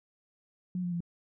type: tone with pitch steps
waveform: sine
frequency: 181.3 / 176.44 / 171.72 Hz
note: F#3 / F3 / F3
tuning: -35 / +18 / -29 cents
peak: -30 dBFS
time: 0.75-1.005 s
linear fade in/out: 2 ms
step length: 85 ms
effects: none